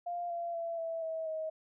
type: tone with pitch steps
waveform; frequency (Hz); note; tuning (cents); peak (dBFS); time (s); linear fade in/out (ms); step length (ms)
sine; 698.5 / 684.9 / 671.6 / 658.5 / 645.7 / 633.2; F5 / F5 / E5 / E5 / E5 / D#5; 0 / -34 / +32 / -2 / -36 / +30; -34; 0.06-1.5; 10; 240
effects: none